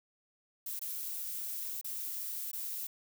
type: noise with dropouts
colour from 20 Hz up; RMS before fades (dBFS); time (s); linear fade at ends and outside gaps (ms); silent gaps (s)
violet; -39; 0.66-2.87; 5; 0.793-0.814 / 1.813-1.844 / 2.515-2.531
effects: none